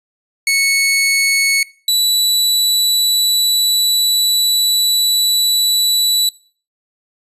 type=tone pair in turn; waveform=sawtooth; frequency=2207 / 3949 Hz; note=C#7 / B7; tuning=-8 / -1 cents; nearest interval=minor seventh; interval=1007 cents; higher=second; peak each=-8 dBFS; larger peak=neither; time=0.47-1.63 / 1.88-6.29 s; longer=second; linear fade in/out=2 ms; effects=noise-tail reverb RT60 0.4 s tail -20 dB re dry + resampled to 32000 Hz